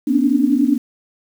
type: tone cluster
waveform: sine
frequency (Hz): 238.5 / 262.7 / 283.9 / 294.7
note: A#3 / C4 / C#4 / D4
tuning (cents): +40 / +7 / +41 / +6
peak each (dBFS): -18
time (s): 0.07-0.78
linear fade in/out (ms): 10
effects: 7-bit